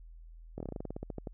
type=slowing click train; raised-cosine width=2 ms; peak=-25 dBFS; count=15; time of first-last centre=0.58-1.272 s; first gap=23 ms; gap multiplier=1.11; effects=added 41 Hz sine -48 dBFS peak until 1.33 s